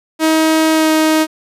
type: tone with pitch glide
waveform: sawtooth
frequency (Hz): 317.4 to 313.9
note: D#4 to D#4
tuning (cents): +35 to +15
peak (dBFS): -6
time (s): 0.19-1.27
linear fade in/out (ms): 50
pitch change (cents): -20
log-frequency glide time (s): 0.72-0.91
effects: resampled to 32000 Hz + 8-bit